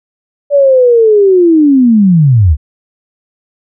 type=linear sweep; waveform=sine; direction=down; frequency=581 to 65.41 Hz; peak=-3 dBFS; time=0.5-2.57 s; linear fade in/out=50 ms; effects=none